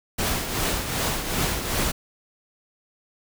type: noise with tremolo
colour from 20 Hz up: pink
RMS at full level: -23 dBFS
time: 0.18-1.92 s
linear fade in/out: 10 ms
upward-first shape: triangle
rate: 2.6 Hz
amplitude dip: 60%
effects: none